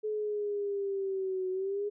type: linear two-way sweep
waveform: sine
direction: down then up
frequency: 430 to 370 to 416.3 Hz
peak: -30 dBFS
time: 0.03-1.9 s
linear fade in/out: 20 ms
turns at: 1.5 s
effects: none